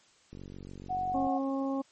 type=click train; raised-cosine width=3 ms; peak=-32 dBFS; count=45; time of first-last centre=0.33-1.268 s; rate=46.9 Hz
type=tone; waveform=sine; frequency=739 Hz; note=F#5; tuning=2 cents flat; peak=-29 dBFS; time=0.89-1.39 s; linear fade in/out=20 ms
type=harmonic tone; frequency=271.3 Hz; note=C#4; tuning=37 cents flat; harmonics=1 / 2 / 3 / 4; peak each=-30 / -36 / -40 / -42 dBFS; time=1.14-1.82 s; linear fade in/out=10 ms
effects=white hiss -63 dBFS RMS until 1.91 s + MP3 32 kbps